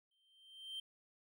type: tone with exponential growth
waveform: triangle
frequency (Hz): 3136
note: G7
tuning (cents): 0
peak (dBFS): -39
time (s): 0.11-0.8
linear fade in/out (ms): 5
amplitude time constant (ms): 150
effects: none